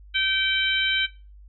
harmonic tone, 773 Hz, G5, 24 cents flat, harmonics 2 / 3 / 4 / 5, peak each -26 / -25 / -23 / -29 dBFS, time 0.14-1.07 s, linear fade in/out 20 ms, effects noise-tail reverb RT60 0.3 s tail -19 dB re dry + added 50 Hz sine -44 dBFS peak until 1.48 s

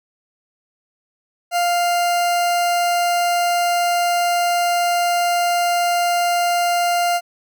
40% pulse tone, 699 Hz, F5, 1 cent sharp, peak -15 dBFS, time 1.51-7.21 s, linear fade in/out 50 ms, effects none

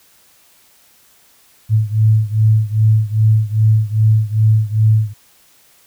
sine beating tone pair, 108.1 / 110.6 Hz, A2 / A2, -30 / +9 cents, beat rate 2.5 Hz, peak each -12 / -14 dBFS, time 1.69-5.14 s, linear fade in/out 50 ms, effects white hiss -51 dBFS RMS until 5.86 s

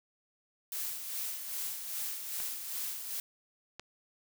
blue noise with tremolo, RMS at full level -36 dBFS, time 0.72-3.2 s, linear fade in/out 2 ms, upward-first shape sine, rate 2.5 Hz, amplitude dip 50%
clicks, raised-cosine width 0.2 ms, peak -25 dBFS, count 2, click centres 2.402 / 3.796 s
effects none

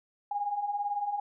sine beating tone pair, 803 / 821 Hz, G5 / G#5, +41 / -20 cents, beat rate 18 Hz, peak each -36 / -30 dBFS, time 0.31-1.2 s, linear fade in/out 5 ms, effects none

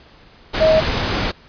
sine tone in noise, 633 Hz, D#5, 30 cents sharp, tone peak -10 dBFS, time 0.6-0.81 s, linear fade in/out 20 ms, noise pink, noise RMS -20 dBFS, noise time 0.53-1.32 s, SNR +7 dB, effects pink hiss -47 dBFS RMS until 1.48 s + resampled to 11025 Hz

